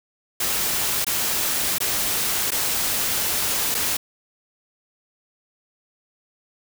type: noise with dropouts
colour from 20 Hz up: white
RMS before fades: -23 dBFS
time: 0.4-3.97 s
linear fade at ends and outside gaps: 5 ms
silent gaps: 1.046-1.066 / 1.784-1.803 / 2.507-2.517 / 3.745-3.748 s
effects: none